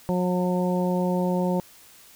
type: harmonic tone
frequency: 180.5 Hz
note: F#3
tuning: 43 cents flat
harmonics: 1 / 2 / 3 / 4 / 5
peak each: -23 / -29 / -28 / -36 / -32 dBFS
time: 0.09-1.6 s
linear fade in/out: 0 ms
effects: white hiss -51 dBFS RMS until 2.15 s